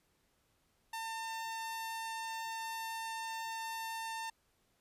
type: tone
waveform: sawtooth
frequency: 901 Hz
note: A5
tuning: 41 cents sharp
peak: -35 dBFS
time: 0.93-4.3 s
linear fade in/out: 5 ms
effects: pink hiss -75 dBFS RMS until 4.8 s + resampled to 32000 Hz

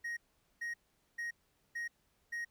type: tone bursts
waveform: triangle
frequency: 1877 Hz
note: A#6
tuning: 11 cents sharp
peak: -35 dBFS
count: 5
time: 0.04-2.45 s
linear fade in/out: 10 ms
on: 130 ms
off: 440 ms
effects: pink hiss -75 dBFS RMS until 2.5 s

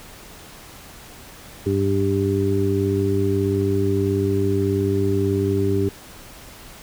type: harmonic tone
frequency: 98.4 Hz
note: G2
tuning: 7 cents sharp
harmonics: 1 / 2 / 3 / 4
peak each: -22 / -27 / -24 / -21 dBFS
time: 1.66-5.89 s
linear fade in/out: 5 ms
effects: pink hiss -42 dBFS RMS until 6.82 s

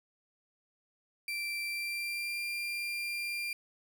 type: tone with pitch glide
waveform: 35% pulse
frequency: 2349 to 2386 Hz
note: D7 to D7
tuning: 0 to +27 cents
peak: -32 dBFS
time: 1.28-3.53 s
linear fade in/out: 2 ms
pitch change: +27 cents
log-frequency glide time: 1.66-2.43 s
effects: none

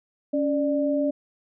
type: tone pair together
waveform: sine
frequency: 279.6 / 593 Hz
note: C#4 / D5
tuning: +15 / +17 cents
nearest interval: octave + minor second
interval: 1302 cents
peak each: -23 / -24 dBFS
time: 0.33-1.11 s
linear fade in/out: 10 ms
effects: none

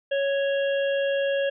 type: harmonic tone with a mistuned harmonic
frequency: 554.4 Hz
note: C#5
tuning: in tune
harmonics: 1 / 3 / 5 / 6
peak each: -22 / -32 / -36 / -38 dBFS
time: 0.11-1.5 s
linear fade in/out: 10 ms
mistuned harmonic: 6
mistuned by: -29 cents
effects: none

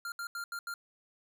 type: tone bursts at uneven times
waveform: square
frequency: 1394 Hz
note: F6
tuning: 4 cents flat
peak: -37 dBFS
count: 5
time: 0.05-0.12 / 0.19-0.27 / 0.35-0.44 / 0.52-0.59 / 0.67-0.74 s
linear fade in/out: 2 ms
effects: none

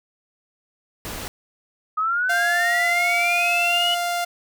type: noise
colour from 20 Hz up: pink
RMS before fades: -32 dBFS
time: 1.05-1.28 s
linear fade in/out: 0 ms
type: linear sweep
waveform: sine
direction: up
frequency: 1244.5 to 2960 Hz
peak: -19 dBFS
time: 1.97-3.95 s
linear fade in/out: 10 ms
type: tone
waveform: sawtooth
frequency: 698 Hz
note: F5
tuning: 1 cent flat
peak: -18 dBFS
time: 2.29-4.25 s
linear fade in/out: 10 ms
effects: none

